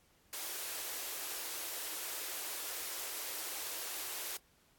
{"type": "high-pass noise", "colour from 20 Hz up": "white", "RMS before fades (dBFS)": -41, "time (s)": [0.33, 4.37], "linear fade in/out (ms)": 2, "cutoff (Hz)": 300, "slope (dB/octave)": 96, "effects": ["pink hiss -69 dBFS RMS until 4.78 s", "AAC 64 kbps"]}